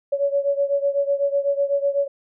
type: beating tone pair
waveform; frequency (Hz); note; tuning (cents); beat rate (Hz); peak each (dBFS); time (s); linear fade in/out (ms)
sine; 560 / 568; C#5 / C#5; +18 / +42; 8; -20 / -23; 0.12-2.08; 10
effects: none